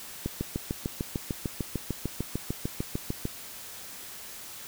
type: click train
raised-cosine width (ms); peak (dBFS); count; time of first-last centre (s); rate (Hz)
3; -16; 21; 0.26-3.254; 6.68
effects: white hiss -43 dBFS RMS until 4.67 s